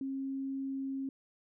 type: tone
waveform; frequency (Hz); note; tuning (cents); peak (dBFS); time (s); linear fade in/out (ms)
sine; 269.9; C#4; -46; -34; 0.01-1.09; 2
effects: none